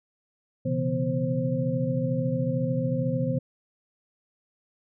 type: tone cluster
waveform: sine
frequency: 125 / 138.6 / 167.2 / 247.4 / 526 Hz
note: B2 / C#3 / E3 / B3 / C5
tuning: +21 / 0 / +25 / +3 / +9 cents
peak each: -30 dBFS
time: 0.65-3.39 s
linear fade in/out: 10 ms
effects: none